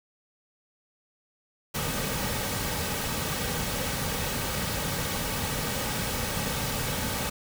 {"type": "noise with comb filter", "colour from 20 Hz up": "pink", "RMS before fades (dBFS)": -30, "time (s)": [1.74, 7.3], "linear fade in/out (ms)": 10, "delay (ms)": 2.9, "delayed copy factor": -0.5, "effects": []}